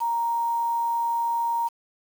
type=tone with quantisation; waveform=sine; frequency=932.3 Hz; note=A#5; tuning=in tune; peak=-22 dBFS; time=0-1.69 s; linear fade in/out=20 ms; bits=7; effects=none